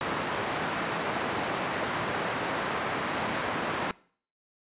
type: band-pass noise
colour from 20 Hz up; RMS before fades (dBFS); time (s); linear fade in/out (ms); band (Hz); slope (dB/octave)
white; -31; 0.01-3.91; 0; 120 to 1500; 12
effects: noise-tail reverb RT60 0.5 s tail -22 dB re dry + resampled to 8000 Hz